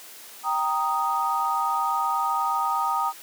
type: chord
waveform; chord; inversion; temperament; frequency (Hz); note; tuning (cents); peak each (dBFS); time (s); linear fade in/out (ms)
sine; Eb major; first; equal; 784 / 932.3 / 1244.5; G5 / Bb5 / Eb6; 0 / 0 / 0; -28 / -26 / -25; 0.43-3.13; 50
effects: white hiss -44 dBFS RMS until 3.22 s + high-pass 300 Hz 12 dB/octave